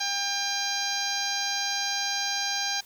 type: harmonic tone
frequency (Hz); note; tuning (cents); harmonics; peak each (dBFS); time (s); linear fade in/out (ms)
800; G5; +35; 1 / 2 / 3 / 4 / 5 / 6 / 7 / 8; -34 / -34 / -37 / -38 / -33 / -33 / -35 / -35; 0-2.81; 10
effects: white hiss -53 dBFS RMS until 2.85 s

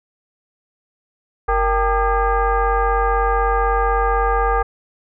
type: tone with frequency modulation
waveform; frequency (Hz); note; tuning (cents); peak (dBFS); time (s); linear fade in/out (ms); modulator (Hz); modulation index
sine; 370; F#4; 0; -14; 1.48-4.63; 10; 418; 2.5
effects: none

